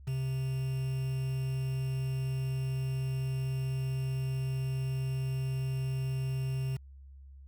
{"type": "tone with quantisation", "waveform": "triangle", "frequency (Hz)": 132.2, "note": "C3", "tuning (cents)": 18, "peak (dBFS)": -28, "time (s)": [0.07, 6.77], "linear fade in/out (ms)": 10, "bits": 8, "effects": ["added 68 Hz sine -48 dBFS peak until 7.47 s"]}